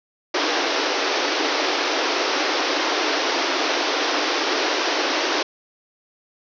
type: band-pass noise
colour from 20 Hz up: pink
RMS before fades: -22 dBFS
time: 0.34-5.43 s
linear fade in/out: 5 ms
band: 280 to 5900 Hz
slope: 96 dB/octave
effects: none